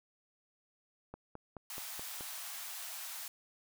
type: click train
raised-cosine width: 1 ms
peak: -31 dBFS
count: 6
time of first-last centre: 1.14-2.208 s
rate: 4.68 Hz
type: high-pass noise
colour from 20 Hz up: white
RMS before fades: -44 dBFS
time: 1.7-3.28 s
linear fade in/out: 2 ms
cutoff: 640 Hz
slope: 48 dB/octave
effects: none